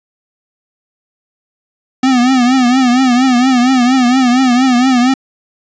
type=tone with vibrato; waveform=square; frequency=252.8 Hz; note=B3; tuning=41 cents sharp; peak=-8 dBFS; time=2.03-5.14 s; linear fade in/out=5 ms; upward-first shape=triangle; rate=4.3 Hz; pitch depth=110 cents each way; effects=resampled to 16000 Hz + 7-bit